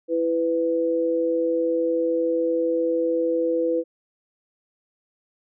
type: tone pair together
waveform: sine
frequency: 331.7 / 498.6 Hz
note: E4 / B4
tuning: +11 / +16 cents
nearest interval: perfect fifth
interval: 705 cents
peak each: -24 / -21 dBFS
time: 0.08-3.84 s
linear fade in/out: 50 ms
effects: none